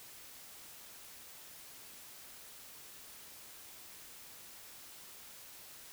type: silence
effects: white hiss -53 dBFS RMS until 5.92 s